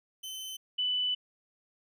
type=tone pair in turn; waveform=sawtooth / sine; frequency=3057 / 2989 Hz; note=G7 / F#7; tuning=-44 / +17 cents; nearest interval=unison; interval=39 cents; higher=first; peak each=-35 / -27 dBFS; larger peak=second; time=0.23-0.57 / 0.78-1.15 s; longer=second; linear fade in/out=10 ms; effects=none